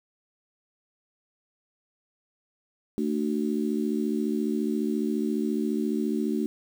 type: harmonic tone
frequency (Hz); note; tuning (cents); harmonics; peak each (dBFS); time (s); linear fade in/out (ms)
74.5; D2; +25; 3 / 4 / 5; -27 / -29 / -31; 2.98-6.46; 0
effects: 8-bit